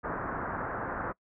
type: low-pass noise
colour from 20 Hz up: white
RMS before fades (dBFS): -35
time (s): 0.03-1.13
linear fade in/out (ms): 20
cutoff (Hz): 1600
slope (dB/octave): 48
effects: noise-tail reverb RT60 0.1 s tail -24 dB re dry